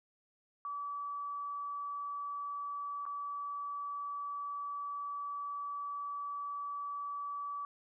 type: tone with dropouts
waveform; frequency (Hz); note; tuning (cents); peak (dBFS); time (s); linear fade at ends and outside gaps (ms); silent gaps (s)
sine; 1149; D6; -38; -37; 0.65-7.65; 1; 3.054-3.063
effects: none